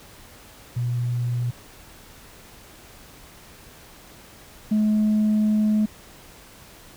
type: tone pair in turn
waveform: sine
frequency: 121.4 / 213.4 Hz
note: B2 / G#3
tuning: -29 / +47 cents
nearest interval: minor seventh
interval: 976 cents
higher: second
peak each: -21 / -15 dBFS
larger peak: second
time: 0.76-1.51 / 4.71-5.86 s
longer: second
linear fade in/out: 10 ms
effects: tanh soft clip ceiling -15 dBFS + pink hiss -47 dBFS RMS until 6.96 s